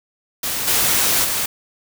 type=noise with level steps; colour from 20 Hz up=white; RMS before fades=-23 / -17 / -21 dBFS; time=0.43-1.46 s; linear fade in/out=5 ms; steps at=0.67 / 1.24 s; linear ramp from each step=10 ms; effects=none